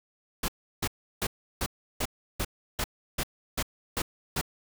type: noise bursts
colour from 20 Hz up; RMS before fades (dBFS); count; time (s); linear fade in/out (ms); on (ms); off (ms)
pink; -29; 11; 0.43-4.413; 5; 53; 340
effects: none